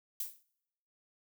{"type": "noise with exponential decay", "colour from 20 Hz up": "violet", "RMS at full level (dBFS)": -33, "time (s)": [0.2, 0.43], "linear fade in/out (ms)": 2, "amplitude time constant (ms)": 48, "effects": ["noise-tail reverb RT60 0.9 s tail -26 dB re dry"]}